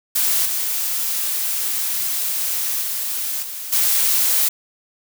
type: noise with level steps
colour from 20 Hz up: blue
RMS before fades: -18 / -22 / -24 / -30 / -17 dBFS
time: 0.15-4.49 s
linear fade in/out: 10 ms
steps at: 0.45 / 2.81 / 3.42 / 3.72 s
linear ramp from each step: 10 ms
effects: none